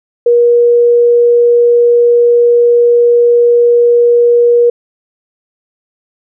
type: tone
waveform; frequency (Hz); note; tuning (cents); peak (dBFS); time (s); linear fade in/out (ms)
sine; 477.1; A#4; +40; -4; 0.26-4.7; 5
effects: none